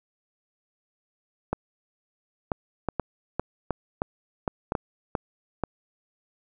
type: clicks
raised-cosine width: 1 ms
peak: -11 dBFS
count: 12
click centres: 1.53 / 2.518 / 2.887 / 2.997 / 3.396 / 3.707 / 4.019 / 4.478 / 4.721 / 4.752 / 5.152 / 5.637 s
effects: none